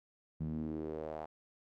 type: tone with band-pass filter sweep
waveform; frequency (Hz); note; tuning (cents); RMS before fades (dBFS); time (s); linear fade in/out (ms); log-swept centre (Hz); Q
sawtooth; 77.78; D#2; 0; -40; 0.4-1.26; 10; 170 to 760; 3.4
effects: none